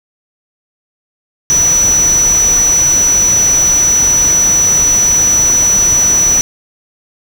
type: tone in noise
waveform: sine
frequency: 5920 Hz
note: F#8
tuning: in tune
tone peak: -7 dBFS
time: 1.5-6.41 s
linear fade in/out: 0 ms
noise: pink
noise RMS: -21 dBFS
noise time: 1.5-6.41 s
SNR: +11 dB
effects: none